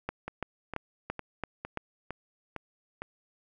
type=two click trains; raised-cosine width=0.5 ms; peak=-17 / -21 dBFS; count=6 / 7; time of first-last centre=0.09-1.774 / 0.28-3.02 s; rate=2.97 / 2.19 Hz; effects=none